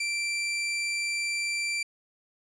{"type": "tone", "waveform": "sawtooth", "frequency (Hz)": 2349, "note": "D7", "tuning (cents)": 0, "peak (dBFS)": -24, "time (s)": [0, 1.83], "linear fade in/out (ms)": 5, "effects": ["resampled to 22050 Hz", "10-bit"]}